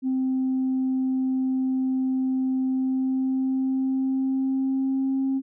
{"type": "tone with pitch glide", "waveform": "sine", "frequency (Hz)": [260.9, 267.9], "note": ["C4", "C4"], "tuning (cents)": [-5, 41], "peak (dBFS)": -20, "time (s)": [0.02, 5.42], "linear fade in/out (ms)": 50, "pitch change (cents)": 46, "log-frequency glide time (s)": [2.68, 5.25], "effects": ["tanh soft clip ceiling -18 dBFS"]}